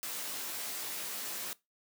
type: noise with comb filter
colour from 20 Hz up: white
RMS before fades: -39 dBFS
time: 0.03-1.53 s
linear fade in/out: 0 ms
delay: 17 ms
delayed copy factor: -0.95
effects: noise-tail reverb RT60 0.2 s tail -20 dB re dry + high-pass 200 Hz 12 dB/octave